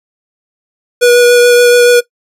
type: tone with vibrato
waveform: square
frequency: 485.1 Hz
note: B4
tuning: 31 cents flat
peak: -4 dBFS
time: 1.01-2.01 s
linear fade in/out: 20 ms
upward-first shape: triangle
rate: 7 Hz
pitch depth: 14 cents each way
effects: noise-tail reverb RT60 0.1 s tail -18 dB re dry + resampled to 32000 Hz